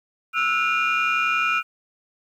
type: tone cluster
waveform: sine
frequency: 1317 / 1448 / 2421 / 2778 Hz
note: E6 / F#6 / D#7 / F7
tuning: -2 / -38 / -48 / -10 cents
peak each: -22 / -25 / -22 / -27 dBFS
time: 0.33-1.63 s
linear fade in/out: 50 ms
effects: tanh soft clip ceiling -13 dBFS + 9-bit